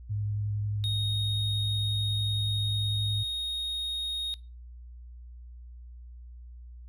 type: tone with vibrato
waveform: sine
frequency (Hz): 103.83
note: G#2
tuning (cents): 0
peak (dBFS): -28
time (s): 0.09-3.24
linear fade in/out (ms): 20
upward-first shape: sine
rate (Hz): 11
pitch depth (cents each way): 14
type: tone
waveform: triangle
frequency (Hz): 3729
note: A#7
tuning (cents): 0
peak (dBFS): -28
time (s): 0.84-4.34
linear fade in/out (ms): 0
effects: noise-tail reverb RT60 0.3 s tail -23 dB re dry + added 60 Hz sine -43 dBFS peak until 6.88 s